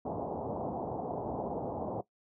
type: low-pass noise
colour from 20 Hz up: white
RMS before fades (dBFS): -36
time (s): 0.05-2.01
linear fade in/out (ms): 5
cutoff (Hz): 860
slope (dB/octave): 48
effects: noise-tail reverb RT60 0.1 s tail -17 dB re dry + high-pass 100 Hz 12 dB/octave